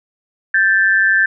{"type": "tone pair together", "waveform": "sine", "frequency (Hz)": [1565, 1756.7], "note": ["G6", "A6"], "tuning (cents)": [-3, -3], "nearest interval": "major second", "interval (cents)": 200, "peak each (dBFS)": -13, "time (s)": [0.54, 1.26], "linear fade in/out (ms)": 5, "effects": []}